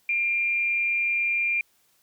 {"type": "tone with amplitude modulation", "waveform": "sine", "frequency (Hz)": 2389, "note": "D7", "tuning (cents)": 29, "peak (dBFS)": -20, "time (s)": [0.09, 1.61], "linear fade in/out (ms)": 2, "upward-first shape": "sine", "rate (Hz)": 250, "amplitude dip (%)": 35, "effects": ["white hiss -65 dBFS RMS until 2.02 s"]}